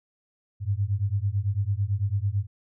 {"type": "beating tone pair", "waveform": "sine", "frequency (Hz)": [96.1, 105.1], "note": ["G2", "G#2"], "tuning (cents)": [-34, 21], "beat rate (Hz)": 9, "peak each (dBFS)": -26, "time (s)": [0.6, 2.47], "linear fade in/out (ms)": 50, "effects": []}